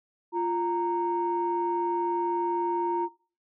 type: tone pair together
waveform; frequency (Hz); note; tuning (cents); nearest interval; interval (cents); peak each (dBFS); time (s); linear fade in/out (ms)
sine; 347.6 / 928; F4 / A#5; -8 / -8; octave + perfect fourth; 1700; -27; 0.32-3.09; 50
effects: noise-tail reverb RT60 0.4 s tail -20 dB re dry + tanh soft clip ceiling -18 dBFS